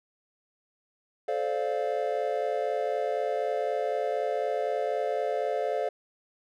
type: chord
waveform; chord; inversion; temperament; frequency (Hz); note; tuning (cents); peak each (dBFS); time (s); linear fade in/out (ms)
triangle; D minor seventh; second; equal with one note detuned; 433.9 / 523.3 / 587.3 / 698.5; A4 / C5 / D5 / F5; -24 / 0 / 0 / 0; -30; 1.28-5.89; 5
effects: none